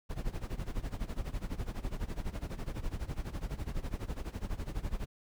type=noise with tremolo; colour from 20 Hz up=brown; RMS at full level=-34 dBFS; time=0.09-5.06 s; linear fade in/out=20 ms; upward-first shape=sine; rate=12 Hz; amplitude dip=85%; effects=none